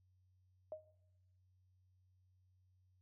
sine tone with exponential decay, 622.3 Hz, D#5, in tune, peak -40 dBFS, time 0.72-0.9 s, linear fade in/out 1 ms, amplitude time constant 37 ms, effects noise-tail reverb RT60 0.9 s tail -19 dB re dry + added 92 Hz sine -70 dBFS peak until 3.01 s

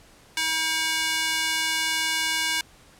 square tone with high-pass filter, 319.8 Hz, D#4, 48 cents sharp, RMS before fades -25 dBFS, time 0.37-2.61 s, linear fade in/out 2 ms, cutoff 2000 Hz, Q 0.92, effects pink hiss -53 dBFS RMS until 2.99 s + low-pass 11000 Hz 12 dB/octave

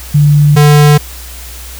sine / square tone pair in turn, 146.83 / 147.85 Hz, D3 / D3, 0 / +12 cents, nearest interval unison, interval 12 cents, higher second, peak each -3 dBFS, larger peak neither, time 0.14-0.56 / 0.56-0.98 s, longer neither, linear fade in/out 10 ms, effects added 61 Hz sine -27 dBFS peak until 1.79 s + white hiss -30 dBFS RMS until 1.79 s

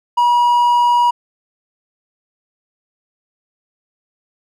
triangle tone, 963 Hz, B5, 44 cents flat, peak -8 dBFS, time 0.17-1.11 s, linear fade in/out 10 ms, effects none

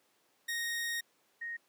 sawtooth / sine tone pair in turn, 1864.7 / 1864.7 Hz, A#6 / A#6, 0 / 0 cents, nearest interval unison, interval 0 cents, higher neither, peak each -30 / -37 dBFS, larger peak first, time 0.48-1.01 / 1.41-1.57 s, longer first, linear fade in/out 10 ms, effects pink hiss -71 dBFS RMS until 1.68 s + high-pass 300 Hz 12 dB/octave

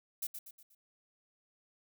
violet noise with echo, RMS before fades -37 dBFS, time 0.22-0.27 s, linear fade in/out 5 ms, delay 120 ms, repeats 4, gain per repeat -7 dB, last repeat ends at 0.75 s, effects none

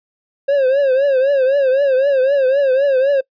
triangle tone with vibrato, 541 Hz, C#5, 42 cents flat, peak -9 dBFS, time 0.48-3.21 s, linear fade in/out 10 ms, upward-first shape triangle, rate 3.9 Hz, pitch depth 120 cents each way, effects noise-tail reverb RT60 0.1 s tail -24 dB re dry + resampled to 11025 Hz

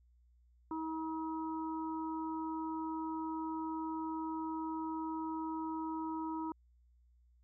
harmonic tone, 319.2 Hz, D#4, 44 cents sharp, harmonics 1 / 3 / 4, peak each -38 / -41 / -49 dBFS, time 0.71-6.52 s, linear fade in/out 2 ms, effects added 60 Hz sine -64 dBFS peak until 7.43 s

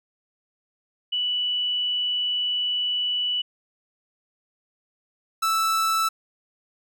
sine / 45% pulse tone pair in turn, 2960 / 1318.5 Hz, F#7 / E6, 0 / 0 cents, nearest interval octave + major second, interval 1400 cents, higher first, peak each -22 / -20 dBFS, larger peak second, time 1.12-3.42 / 5.42-6.09 s, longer first, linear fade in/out 10 ms, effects none

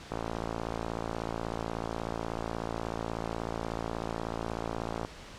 click train, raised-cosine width 1 ms, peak -19 dBFS, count 279, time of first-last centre 0.12-5.049 s, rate 56.4 Hz, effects pink hiss -47 dBFS RMS until 5.38 s + low-pass 6000 Hz 12 dB/octave

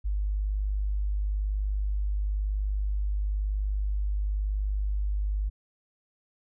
sine tone, 50.5 Hz, G#1, 48 cents flat, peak -25 dBFS, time 0.04-5.5 s, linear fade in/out 20 ms, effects none

